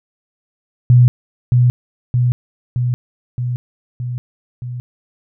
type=tone with echo; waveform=sine; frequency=123.2 Hz; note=B2; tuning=4 cents flat; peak=-5 dBFS; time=0.9-1.08 s; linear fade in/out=0 ms; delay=620 ms; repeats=6; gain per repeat=-3 dB; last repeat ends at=4.8 s; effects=none